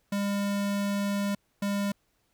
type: tone pair in turn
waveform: square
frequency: 201.3 / 201.3 Hz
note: G3 / G3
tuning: +46 / +46 cents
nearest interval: unison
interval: 0 cents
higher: neither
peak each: -27 dBFS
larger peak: neither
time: 0.12-1.35 / 1.62-1.92 s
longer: first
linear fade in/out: 5 ms
effects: pink hiss -72 dBFS RMS until 2.33 s